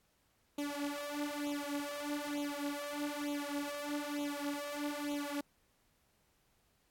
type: tone with flanger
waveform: sawtooth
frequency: 290 Hz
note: D4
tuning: 22 cents flat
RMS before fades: -39 dBFS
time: 0.58-5.41 s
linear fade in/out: 5 ms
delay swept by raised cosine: 0.29 to 5.29 ms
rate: 1.1 Hz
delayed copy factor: +0.9
effects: pink hiss -74 dBFS RMS until 6.9 s + AAC 64 kbps